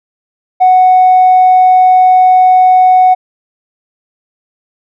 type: tone with tanh clipping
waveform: triangle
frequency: 740 Hz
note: F#5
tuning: in tune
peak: -3 dBFS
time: 0.6-3.15 s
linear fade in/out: 20 ms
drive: 5 dB
effects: none